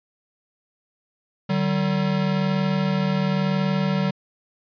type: tone pair together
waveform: square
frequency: 150.1 / 191.04 Hz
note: D3 / G3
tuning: +38 / -44 cents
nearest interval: major third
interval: 418 cents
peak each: -25 / -22 dBFS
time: 1.49-4.11 s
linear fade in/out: 10 ms
effects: resampled to 11025 Hz